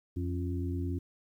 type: harmonic tone with a mistuned harmonic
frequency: 87.31 Hz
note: F2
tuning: in tune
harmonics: 1 / 2 / 3 / 4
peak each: -32 / -43 / -37 / -41 dBFS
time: 0.16-0.99 s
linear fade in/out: 10 ms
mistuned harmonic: 3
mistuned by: +60 cents
effects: 11-bit